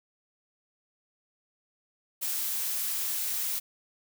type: noise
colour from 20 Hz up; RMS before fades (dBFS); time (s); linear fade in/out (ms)
blue; -31; 2.21-3.6; 20
effects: none